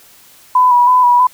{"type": "tone with vibrato", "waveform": "sine", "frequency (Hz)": 987.8, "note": "B5", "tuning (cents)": 0, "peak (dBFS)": -6, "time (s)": [0.55, 1.27], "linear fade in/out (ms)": 5, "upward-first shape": "square", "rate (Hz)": 3.1, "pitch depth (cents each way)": 27, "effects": ["white hiss -44 dBFS RMS until 1.33 s"]}